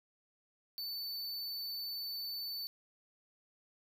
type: tone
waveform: square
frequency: 4511 Hz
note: C#8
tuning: 29 cents sharp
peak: -39 dBFS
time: 0.78-2.67 s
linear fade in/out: 0 ms
effects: none